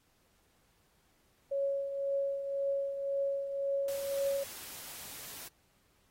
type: tone with tremolo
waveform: sine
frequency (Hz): 554.4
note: C#5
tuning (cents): 0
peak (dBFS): -28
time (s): 1.51-4.44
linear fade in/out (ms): 10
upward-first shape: triangle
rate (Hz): 1.9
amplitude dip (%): 60
type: noise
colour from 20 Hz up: white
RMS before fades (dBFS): -46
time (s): 3.88-5.48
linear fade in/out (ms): 2
effects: pink hiss -71 dBFS RMS until 6.1 s + AAC 48 kbps